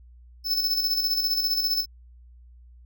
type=tone with tremolo; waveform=square; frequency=5260 Hz; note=E8; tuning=5 cents flat; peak=-21 dBFS; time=0.44-1.86 s; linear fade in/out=50 ms; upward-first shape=square; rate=15 Hz; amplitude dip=45%; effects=added 60 Hz sine -47 dBFS peak until 2.85 s